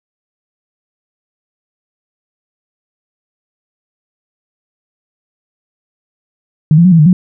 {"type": "tone with pitch steps", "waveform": "sine", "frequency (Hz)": [154, 170.3, 185.1, 165.1, 150.9, 181.8], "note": ["D#3", "F3", "F#3", "E3", "D3", "F#3"], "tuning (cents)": [-17, -43, 1, 3, 47, -30], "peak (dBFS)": -3, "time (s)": [6.71, 7.13], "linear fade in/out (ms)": 2, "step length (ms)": 70, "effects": []}